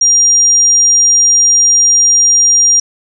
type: tone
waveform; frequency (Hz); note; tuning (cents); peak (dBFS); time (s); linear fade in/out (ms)
sine; 5700; F8; +34; -5; 0.01-2.8; 5
effects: none